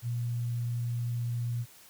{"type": "tone", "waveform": "sine", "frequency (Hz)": 119.4, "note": "A#2", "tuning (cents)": 42, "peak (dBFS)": -29, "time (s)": [0.02, 1.66], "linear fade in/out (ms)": 50, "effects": ["white hiss -55 dBFS RMS until 1.89 s"]}